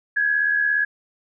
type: tone pair together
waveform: sine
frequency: 1606.7 / 1684 Hz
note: G6 / G#6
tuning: +42 / +24 cents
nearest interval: minor second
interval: 82 cents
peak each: -25 / -18 dBFS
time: 0.16-0.85 s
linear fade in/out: 10 ms
effects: none